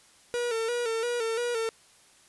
45% pulse tone with vibrato, 466.2 Hz, A#4, in tune, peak -27 dBFS, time 0.34-1.69 s, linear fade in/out 0 ms, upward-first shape square, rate 2.9 Hz, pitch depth 57 cents each way, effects white hiss -58 dBFS RMS until 2.28 s + resampled to 24000 Hz

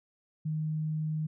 sine tone, 155.4 Hz, D#3, 2 cents flat, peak -29 dBFS, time 0.45-1.27 s, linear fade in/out 10 ms, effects none

